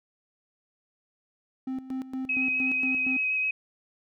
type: tone with tremolo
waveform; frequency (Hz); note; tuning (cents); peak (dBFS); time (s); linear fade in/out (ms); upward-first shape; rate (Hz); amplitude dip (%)
triangle; 261.6; C4; 0; -27; 1.67-3.17; 5; square; 4.3; 75
type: tone with vibrato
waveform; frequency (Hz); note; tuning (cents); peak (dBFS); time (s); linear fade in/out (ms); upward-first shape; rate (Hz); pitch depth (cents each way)
sine; 2537; D#7; +33; -24; 2.29-3.51; 5; square; 7.9; 11
effects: none